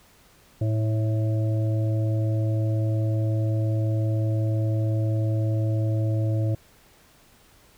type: harmonic tone with a mistuned harmonic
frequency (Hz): 110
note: A2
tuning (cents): 0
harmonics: 1 / 3 / 5 / 6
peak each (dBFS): -21 / -32 / -35 / -39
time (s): 0.61-6.55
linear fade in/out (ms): 5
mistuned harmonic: 3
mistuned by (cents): -30
effects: pink hiss -56 dBFS RMS until 7.77 s